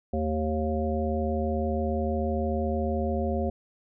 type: harmonic tone with a mistuned harmonic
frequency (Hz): 77.78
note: D#2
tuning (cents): 0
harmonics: 1 / 3 / 5 / 7 / 9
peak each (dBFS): -29 / -30 / -33 / -32 / -34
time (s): 0.13-3.5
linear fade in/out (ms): 5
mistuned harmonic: 3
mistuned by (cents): -47
effects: none